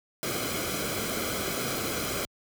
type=noise with comb filter; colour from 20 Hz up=pink; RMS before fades=-31 dBFS; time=0.23-2.25 s; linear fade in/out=0 ms; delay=1.1 ms; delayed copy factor=-0.65; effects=high-pass 60 Hz 12 dB/octave